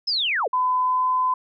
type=linear sweep; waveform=sine; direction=down; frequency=5274 to 361.4 Hz; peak=-20 dBFS; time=0.07-0.48 s; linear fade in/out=10 ms
type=tone with pitch glide; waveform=sine; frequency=1010 to 1016.4 Hz; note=B5 to B5; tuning=+39 to +49 cents; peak=-18 dBFS; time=0.53-1.34 s; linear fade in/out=5 ms; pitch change=+10 cents; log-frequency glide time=0.8-1.06 s
effects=none